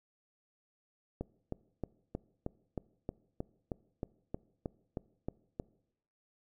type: click train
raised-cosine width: 2 ms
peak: -23 dBFS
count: 15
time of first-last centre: 1.21-5.599 s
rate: 3.19 Hz
effects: noise-tail reverb RT60 0.8 s tail -22 dB re dry